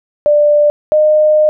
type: tone pair in turn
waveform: sine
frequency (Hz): 591 / 611.5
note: D5 / D#5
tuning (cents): +11 / -30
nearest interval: minor second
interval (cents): 59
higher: second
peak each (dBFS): -6 / -6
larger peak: neither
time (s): 0.26-0.7 / 0.92-1.49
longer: second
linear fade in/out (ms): 0
effects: none